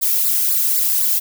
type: noise with flanger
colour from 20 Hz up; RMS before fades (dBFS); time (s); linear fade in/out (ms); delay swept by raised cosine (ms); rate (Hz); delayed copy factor
violet; -17; 0.01-1.2; 20; 0.32 to 1.72; 3.9; -0.95
effects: none